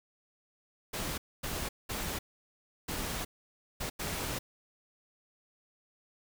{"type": "noise bursts at uneven times", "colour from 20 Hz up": "pink", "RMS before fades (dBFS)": -36, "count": 6, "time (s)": [[0.93, 1.18], [1.43, 1.69], [1.89, 2.19], [2.88, 3.25], [3.8, 3.9], [3.99, 4.39]], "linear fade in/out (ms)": 10, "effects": []}